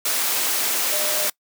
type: tone in noise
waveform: sine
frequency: 606 Hz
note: D#5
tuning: 46 cents flat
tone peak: -29 dBFS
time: 0.92-1.27 s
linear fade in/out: 5 ms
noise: white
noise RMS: -22 dBFS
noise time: 0.05-1.3 s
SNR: -10 dB
effects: noise-tail reverb RT60 0.1 s tail -24 dB re dry + high-pass 300 Hz 12 dB/octave